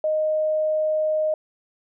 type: tone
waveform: sine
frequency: 620 Hz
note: D#5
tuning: 6 cents flat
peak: -19 dBFS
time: 0.04-1.34 s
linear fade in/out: 2 ms
effects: none